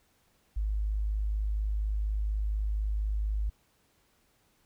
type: tone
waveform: sine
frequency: 52.1 Hz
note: G#1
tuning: 6 cents sharp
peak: -27 dBFS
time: 0.56-3.5 s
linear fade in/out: 10 ms
effects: pink hiss -69 dBFS RMS until 4.65 s